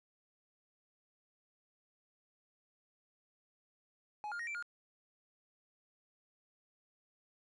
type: tone with pitch steps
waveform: triangle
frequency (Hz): 841 / 1410 / 1872 / 2342 / 1421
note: G#5 / F6 / A#6 / D7 / F6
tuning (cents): +22 / +16 / +7 / -5 / +30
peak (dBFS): -37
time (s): 4.24-4.625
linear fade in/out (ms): 0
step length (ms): 77
effects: resampled to 24000 Hz